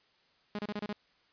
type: tone bursts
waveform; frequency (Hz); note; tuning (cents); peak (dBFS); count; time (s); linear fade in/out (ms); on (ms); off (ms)
sawtooth; 207.7; G#3; 0; -30; 6; 0.55-0.928; 2; 38; 30
effects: white hiss -68 dBFS RMS until 1.32 s + resampled to 11025 Hz